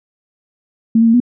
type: tone with pitch steps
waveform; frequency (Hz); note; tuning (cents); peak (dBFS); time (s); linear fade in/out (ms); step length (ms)
sine; 225.6 / 229.3 / 227.4 / 244.2; A3 / A#3 / A#3 / B3; +44 / -28 / -43 / -19; -7; 0.95-1.202; 5; 63
effects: none